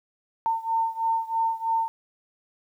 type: beating tone pair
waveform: sine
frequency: 904 / 907.1 Hz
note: A5 / A#5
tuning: +47 / -47 cents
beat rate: 3.1 Hz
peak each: -25 / -27 dBFS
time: 0.46-1.88 s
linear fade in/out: 0 ms
effects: 10-bit